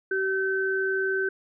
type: tone pair together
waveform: sine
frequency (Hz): 383.8 / 1535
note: G4 / G6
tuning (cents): -37 / -37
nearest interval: 2 octaves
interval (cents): 2400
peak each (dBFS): -26 / -26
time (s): 0.11-1.29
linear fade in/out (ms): 5
effects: none